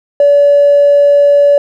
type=tone with tanh clipping; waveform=triangle; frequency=573 Hz; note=D5; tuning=43 cents flat; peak=-3 dBFS; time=0.2-1.58 s; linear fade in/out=2 ms; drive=1 dB; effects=none